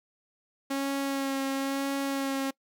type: tone with vibrato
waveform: sawtooth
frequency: 273.5 Hz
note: C#4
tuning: 23 cents flat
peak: -24 dBFS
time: 0.7-2.51 s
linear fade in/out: 10 ms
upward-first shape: sine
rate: 1 Hz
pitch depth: 17 cents each way
effects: noise-tail reverb RT60 0.1 s tail -23 dB re dry